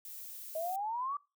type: noise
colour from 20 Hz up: violet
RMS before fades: -46 dBFS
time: 0.05-0.76 s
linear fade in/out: 2 ms
type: exponential sweep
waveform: sine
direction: up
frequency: 622.3 to 1178 Hz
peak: -33 dBFS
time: 0.55-1.17 s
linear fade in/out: 5 ms
effects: noise-tail reverb RT60 0.3 s tail -25 dB re dry